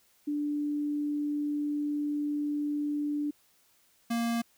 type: tone pair in turn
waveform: sine / square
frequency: 293.7 / 233.1 Hz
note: D4 / A#3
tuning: 0 / 0 cents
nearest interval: major third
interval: 400 cents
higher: first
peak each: -28 / -28 dBFS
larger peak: neither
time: 0.27-3.31 / 4.1-4.42 s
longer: first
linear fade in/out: 10 ms
effects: white hiss -66 dBFS RMS until 4.57 s